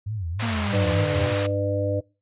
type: tone with vibrato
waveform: sine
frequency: 95 Hz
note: F#2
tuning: 46 cents sharp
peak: -26 dBFS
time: 0.06-1.31 s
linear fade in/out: 10 ms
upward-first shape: sine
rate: 3.3 Hz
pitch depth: 260 cents each way
type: band-pass noise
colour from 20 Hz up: white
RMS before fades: -32 dBFS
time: 0.39-1.47 s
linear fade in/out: 10 ms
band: 480 to 2900 Hz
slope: 12 dB/octave
type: linear sweep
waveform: 45% pulse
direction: down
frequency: 235.8 to 116.54 Hz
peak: -27 dBFS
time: 0.42-1.34 s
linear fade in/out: 10 ms
type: harmonic tone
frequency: 100 Hz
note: G2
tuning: 35 cents sharp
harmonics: 1 / 3 / 5 / 6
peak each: -25 / -30 / -27 / -27 dBFS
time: 0.72-2.01 s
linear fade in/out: 20 ms
effects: noise-tail reverb RT60 0.3 s tail -23 dB re dry + resampled to 8000 Hz